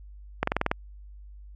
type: slowing click train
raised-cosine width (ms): 0.5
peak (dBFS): -8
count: 7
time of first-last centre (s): 0.43-0.715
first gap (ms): 44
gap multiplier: 1.03
effects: added 50 Hz sine -43 dBFS peak until 1.55 s + AAC 64 kbps